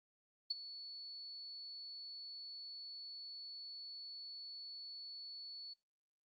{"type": "tone with ADSR envelope", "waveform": "sine", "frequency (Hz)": 4430, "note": "C#8", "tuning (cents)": -2, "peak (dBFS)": -32, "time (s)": [0.5, 5.74], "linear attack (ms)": 9, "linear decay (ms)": 20, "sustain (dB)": -15, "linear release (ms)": 12, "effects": ["noise-tail reverb RT60 0.2 s tail -23 dB re dry", "Opus 32 kbps"]}